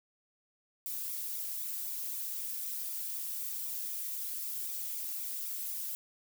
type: noise with flanger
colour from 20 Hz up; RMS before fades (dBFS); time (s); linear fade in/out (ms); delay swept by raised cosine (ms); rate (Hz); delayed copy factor
violet; -38; 0.86-5.95; 0; 0.82 to 2.62; 3.9; +0.85
effects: none